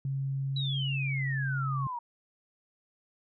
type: tone with pitch glide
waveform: sine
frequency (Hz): 136.2 to 134.71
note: C#3 to C#3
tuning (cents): -30 to -49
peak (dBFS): -29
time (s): 0.05-1.87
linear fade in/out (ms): 2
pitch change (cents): -19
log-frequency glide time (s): 1.16-1.28
type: exponential sweep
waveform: sine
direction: down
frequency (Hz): 3972 to 932.3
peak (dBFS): -33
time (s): 0.56-1.99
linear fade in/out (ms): 5
effects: none

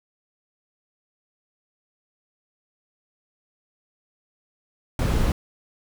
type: noise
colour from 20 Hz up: brown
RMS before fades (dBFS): -21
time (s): 4.99-5.32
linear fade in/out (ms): 2
effects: none

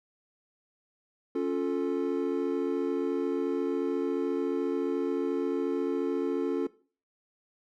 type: chord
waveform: triangle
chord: Db augmented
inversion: none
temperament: equal with one note detuned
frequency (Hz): 277.2 / 351.3 / 440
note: Db4 / F4 / A4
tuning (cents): 0 / +10 / 0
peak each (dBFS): -29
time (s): 1.35-6.67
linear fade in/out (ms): 5
effects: noise-tail reverb RT60 0.4 s tail -18 dB re dry

